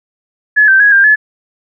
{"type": "tone with pitch steps", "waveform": "sine", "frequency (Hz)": [1705, 1558, 1663, 1594, 1716], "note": ["G#6", "G6", "G#6", "G6", "A6"], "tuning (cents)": [45, -11, 2, 28, -44], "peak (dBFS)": -4, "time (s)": [0.56, 1.16], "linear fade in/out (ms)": 20, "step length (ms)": 120, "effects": []}